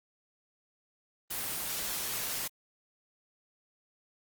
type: noise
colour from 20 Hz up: white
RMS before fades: -35 dBFS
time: 1.3-2.48 s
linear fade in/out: 10 ms
effects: Opus 24 kbps